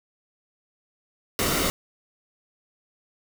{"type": "noise with comb filter", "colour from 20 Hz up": "pink", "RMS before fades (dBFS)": -24, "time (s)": [1.39, 1.7], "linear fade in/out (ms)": 0, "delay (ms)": 1.2, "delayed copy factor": -0.5, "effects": []}